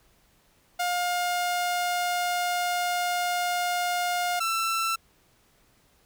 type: tone pair in turn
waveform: sawtooth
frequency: 710 / 1337.2 Hz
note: F5 / E6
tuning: +28 / +24 cents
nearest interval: major seventh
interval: 1096 cents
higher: second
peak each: -21 dBFS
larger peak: neither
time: 0.79-4.4 / 4.4-4.96 s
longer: first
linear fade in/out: 10 ms
effects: pink hiss -63 dBFS RMS until 6.05 s